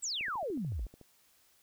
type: exponential sweep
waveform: sine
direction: down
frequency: 8290 to 41.09 Hz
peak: -33 dBFS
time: 0.02-0.87 s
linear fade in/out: 20 ms
type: click train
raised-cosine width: 2 ms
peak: -39 dBFS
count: 12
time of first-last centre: 0.21-1.013 s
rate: 13.7 Hz
effects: white hiss -67 dBFS RMS until 1.62 s